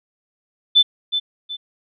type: tone with echo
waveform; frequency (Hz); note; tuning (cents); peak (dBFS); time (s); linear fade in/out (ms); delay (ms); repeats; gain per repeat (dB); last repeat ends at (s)
sine; 3520; A7; 0; -8; 0.75-0.83; 20; 370; 2; -9; 1.57
effects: none